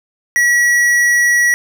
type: tone with tanh clipping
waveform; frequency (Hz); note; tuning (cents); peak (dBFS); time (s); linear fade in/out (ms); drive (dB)
sine; 1928; B6; -42; -11; 0.36-1.54; 0; 13
effects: none